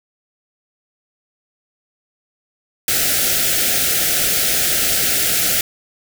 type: band-stop noise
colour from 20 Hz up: white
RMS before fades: -17 dBFS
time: 2.88-5.61 s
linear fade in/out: 2 ms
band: 780 to 1300 Hz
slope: 96 dB/octave
effects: none